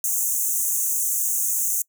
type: high-pass noise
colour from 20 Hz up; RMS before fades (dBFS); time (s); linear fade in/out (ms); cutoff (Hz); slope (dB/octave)
pink; -23; 0.04-1.82; 2; 6200; 96
effects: noise-tail reverb RT60 0.1 s tail -25 dB re dry